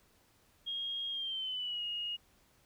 sine tone with pitch glide, 3257 to 2868 Hz, G#7 to F7, -34 to +45 cents, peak -35 dBFS, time 0.66-2.17 s, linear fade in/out 20 ms, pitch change -221 cents, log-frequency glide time 1.1-1.84 s, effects pink hiss -68 dBFS RMS until 2.65 s

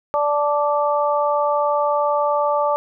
harmonic tone, 292.4 Hz, D4, 7 cents flat, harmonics 2 / 3 / 4, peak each -19 / -21 / -22 dBFS, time 0.14-2.76 s, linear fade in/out 0 ms, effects none

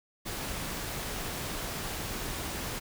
pink noise, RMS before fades -36 dBFS, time 0.25-2.8 s, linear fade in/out 20 ms, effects none

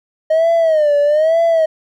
triangle tone with vibrato, 622.3 Hz, D#5, in tune, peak -7 dBFS, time 0.3-1.66 s, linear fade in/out 10 ms, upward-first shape sine, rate 1.1 Hz, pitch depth 130 cents each way, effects tanh soft clip ceiling -5 dBFS

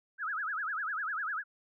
sine tone with vibrato, 1460 Hz, F#6, 24 cents flat, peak -32 dBFS, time 0.18-1.44 s, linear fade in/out 50 ms, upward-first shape sine, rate 10 Hz, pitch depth 270 cents each way, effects none

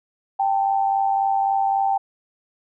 sine tone pair together, 785 / 888.7 Hz, G5 / A5, +2 / +17 cents, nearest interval major second, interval 215 cents, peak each -18 / -25 dBFS, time 0.39-1.98 s, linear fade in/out 10 ms, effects none

